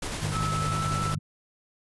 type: noise with tremolo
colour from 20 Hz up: pink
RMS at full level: -32 dBFS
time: 0.02-1.15 s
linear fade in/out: 5 ms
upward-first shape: square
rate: 10 Hz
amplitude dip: 25%
type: harmonic tone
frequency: 50.7 Hz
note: G#1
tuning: 41 cents flat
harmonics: 2 / 3 / 4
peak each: -32 / -30 / -41 dBFS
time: 0.21-1.19 s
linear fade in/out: 10 ms
type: tone with pitch glide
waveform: sine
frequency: 1302 to 1324 Hz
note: E6 to E6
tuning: -22 to +7 cents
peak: -29 dBFS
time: 0.31-1.16 s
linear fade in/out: 50 ms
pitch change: +29 cents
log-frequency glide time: 0.48-0.87 s
effects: resampled to 24000 Hz